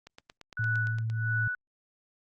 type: click train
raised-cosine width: 0.2 ms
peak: -29 dBFS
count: 10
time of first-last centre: 0.07-1.1 s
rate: 8.74 Hz
type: tone with tremolo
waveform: sine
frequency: 1480 Hz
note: F#6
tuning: in tune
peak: -27 dBFS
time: 0.57-1.55 s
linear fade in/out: 2 ms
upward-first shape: sine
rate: 1.5 Hz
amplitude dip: 100%
type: tone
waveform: sine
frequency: 112.1 Hz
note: A2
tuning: 33 cents sharp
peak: -28 dBFS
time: 0.59-1.48 s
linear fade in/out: 5 ms
effects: Opus 48 kbps